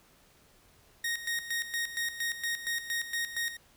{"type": "tone with tremolo", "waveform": "sawtooth", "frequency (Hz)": 1864.7, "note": "A#6", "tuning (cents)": 0, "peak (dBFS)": -26, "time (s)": [1.04, 3.57], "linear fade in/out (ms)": 5, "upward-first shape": "square", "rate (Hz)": 4.3, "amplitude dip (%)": 70, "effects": ["pink hiss -62 dBFS RMS until 3.76 s"]}